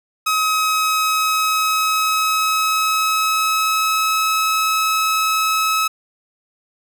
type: tone with pitch glide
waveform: sawtooth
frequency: 1273 to 1289.3 Hz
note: D#6 to E6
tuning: +39 to -39 cents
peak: -12 dBFS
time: 0.26-5.88 s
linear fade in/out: 10 ms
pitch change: +22 cents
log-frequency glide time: 0.55-4.23 s
effects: none